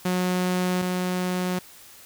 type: tone pair in turn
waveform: sawtooth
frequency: 181.8 / 181.8 Hz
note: F#3 / F#3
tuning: -30 / -30 cents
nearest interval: unison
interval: 0 cents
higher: neither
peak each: -18 / -20 dBFS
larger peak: first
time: 0.05-0.82 / 0.82-1.59 s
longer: neither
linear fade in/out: 5 ms
effects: white hiss -48 dBFS RMS until 2.05 s